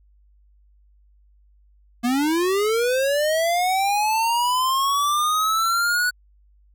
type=linear sweep; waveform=square; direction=up; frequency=233.1 to 1483 Hz; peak=-19 dBFS; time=2.03-6.11 s; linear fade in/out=20 ms; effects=added 50 Hz sine -53 dBFS peak until 6.74 s